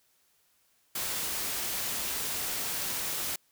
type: noise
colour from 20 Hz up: white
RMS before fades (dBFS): -33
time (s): 0.95-3.36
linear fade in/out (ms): 5
effects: white hiss -69 dBFS RMS until 3.51 s